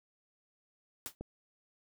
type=noise with exponential decay; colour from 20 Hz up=white; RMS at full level=-36 dBFS; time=1.06-1.15 s; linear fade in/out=0 ms; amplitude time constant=18 ms
type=click; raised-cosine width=2 ms; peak=-28 dBFS; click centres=1.21 s
effects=none